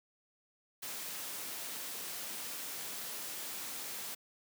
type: noise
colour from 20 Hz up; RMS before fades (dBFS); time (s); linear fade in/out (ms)
white; -42; 0.82-4.15; 10
effects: high-pass 150 Hz 12 dB/octave